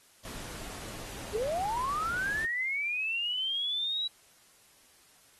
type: noise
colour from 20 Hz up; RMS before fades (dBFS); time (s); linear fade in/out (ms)
pink; -43; 0.25-2.45; 0
type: linear sweep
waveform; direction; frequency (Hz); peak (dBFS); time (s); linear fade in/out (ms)
sine; up; 392 to 3922; -29; 1.33-4.08; 10
effects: white hiss -61 dBFS RMS until 5.39 s + AAC 32 kbps